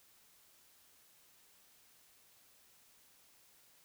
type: silence
effects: white hiss -66 dBFS RMS until 3.84 s